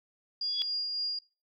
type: tone with tremolo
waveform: sine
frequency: 4830 Hz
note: D8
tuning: 48 cents sharp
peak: -29 dBFS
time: 0.41-1.19 s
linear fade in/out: 5 ms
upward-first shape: sine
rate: 3.6 Hz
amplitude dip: 30%
type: tone with exponential growth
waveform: sine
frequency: 3363 Hz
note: G#7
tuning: 21 cents sharp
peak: -24 dBFS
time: 0.42-0.62 s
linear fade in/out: 0 ms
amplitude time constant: 43 ms
effects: noise-tail reverb RT60 0.3 s tail -20 dB re dry